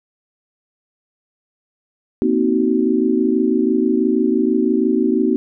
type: chord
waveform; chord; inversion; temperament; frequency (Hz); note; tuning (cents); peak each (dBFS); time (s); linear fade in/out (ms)
sine; C half-diminished seventh; third; just; 235.5 / 261.6 / 314 / 376.7; Bb3 / C4 / Eb4 / Gb4; +18 / 0 / +16 / +31; -19; 2.22-5.36; 0
effects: none